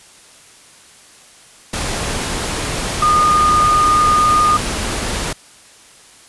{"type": "tone in noise", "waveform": "sine", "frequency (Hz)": 1222, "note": "D#6", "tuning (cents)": -32, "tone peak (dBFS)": -10, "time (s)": [3.02, 4.57], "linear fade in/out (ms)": 5, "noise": "pink", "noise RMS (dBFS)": -21, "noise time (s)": [1.73, 5.33], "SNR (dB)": 8, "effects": ["white hiss -44 dBFS RMS until 6.28 s", "resampled to 24000 Hz"]}